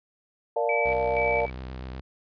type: chord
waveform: sine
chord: Bb major seventh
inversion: none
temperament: equal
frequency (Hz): 466.2 / 587.3 / 698.5 / 880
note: Bb4 / D5 / F5 / A5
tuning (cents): 0 / 0 / 0 / 0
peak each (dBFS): -27 / -27 / -29 / -31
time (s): 0.56-1.46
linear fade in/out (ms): 5
type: tone with tremolo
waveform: sine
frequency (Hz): 2300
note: D7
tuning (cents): -37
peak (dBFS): -26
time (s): 0.69-1.5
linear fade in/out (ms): 2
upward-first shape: square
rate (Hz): 2.1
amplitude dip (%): 70
type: tone with vibrato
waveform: sawtooth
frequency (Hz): 64.1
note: C2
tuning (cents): -35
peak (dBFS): -31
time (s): 0.85-2.01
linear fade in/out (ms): 10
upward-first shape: square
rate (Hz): 8.3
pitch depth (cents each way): 37
effects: resampled to 11025 Hz